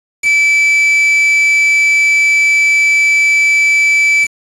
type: tone with quantisation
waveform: triangle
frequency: 2312 Hz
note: D7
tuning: 28 cents flat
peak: -6 dBFS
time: 0.22-4.28 s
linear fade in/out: 50 ms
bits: 3
effects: resampled to 24000 Hz